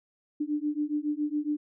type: beating tone pair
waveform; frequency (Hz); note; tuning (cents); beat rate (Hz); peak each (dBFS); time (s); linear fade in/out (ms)
sine; 294 / 301.2; D4 / D4; +2 / +44; 7.2; -30; 0.4-1.57; 10
effects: none